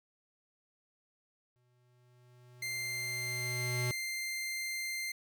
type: tone with exponential growth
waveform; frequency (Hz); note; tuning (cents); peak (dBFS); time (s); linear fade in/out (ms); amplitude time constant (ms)
square; 123.47; B2; 0; -32; 1.56-3.91; 0; 510
type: tone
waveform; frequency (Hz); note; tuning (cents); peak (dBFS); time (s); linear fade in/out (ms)
sawtooth; 2093; C7; 0; -32; 2.62-5.12; 5
effects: none